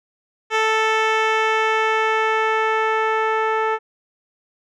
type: tone with low-pass filter sweep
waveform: 10% pulse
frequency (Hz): 440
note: A4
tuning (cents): 0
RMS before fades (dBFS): -19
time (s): 0.5-3.79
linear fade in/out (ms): 50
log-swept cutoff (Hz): 4100 to 1400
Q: 0.78
effects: none